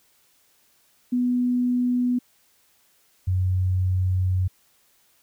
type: tone pair in turn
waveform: sine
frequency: 246.9 / 92.48 Hz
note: B3 / F#2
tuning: 0 / 0 cents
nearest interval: octave + perfect fourth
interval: 1700 cents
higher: first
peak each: -19 dBFS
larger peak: neither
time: 1.12-2.19 / 3.27-4.48 s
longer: second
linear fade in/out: 10 ms
effects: white hiss -62 dBFS RMS until 5.22 s